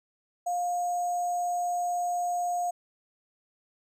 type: tone with sample-and-hold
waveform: sine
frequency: 706 Hz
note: F5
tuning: 19 cents sharp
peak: -26 dBFS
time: 0.46-2.71 s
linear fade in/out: 10 ms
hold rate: 7350 Hz
effects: low-pass 12000 Hz 12 dB/octave